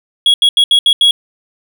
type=tone bursts at uneven times; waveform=triangle; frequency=3328 Hz; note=G#7; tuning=3 cents sharp; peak=-4 dBFS; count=6; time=0.26-0.34 / 0.42-0.49 / 0.57-0.64 / 0.71-0.79 / 0.86-0.93 / 1.01-1.11 s; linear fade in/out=2 ms; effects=none